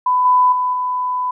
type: tone with level steps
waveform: sine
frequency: 1000 Hz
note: B5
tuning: 21 cents sharp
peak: -12 / -9 / -15 / -17 dBFS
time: 0.06-1.31 s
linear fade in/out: 5 ms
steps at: 0.25 / 0.52 / 0.73 s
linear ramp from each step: 5 ms
effects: none